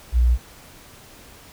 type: tone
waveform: sine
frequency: 60.3 Hz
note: B1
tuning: 41 cents flat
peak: -13 dBFS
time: 0.12-0.38 s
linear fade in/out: 50 ms
effects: pink hiss -46 dBFS RMS until 1.52 s